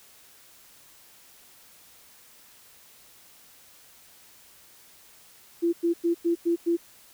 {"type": "tone bursts", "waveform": "sine", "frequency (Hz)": 339.8, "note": "F4", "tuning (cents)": -47, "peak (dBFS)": -20, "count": 6, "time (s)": [5.62, 6.77], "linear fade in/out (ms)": 20, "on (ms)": 110, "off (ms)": 98, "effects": ["white hiss -54 dBFS RMS until 7.13 s"]}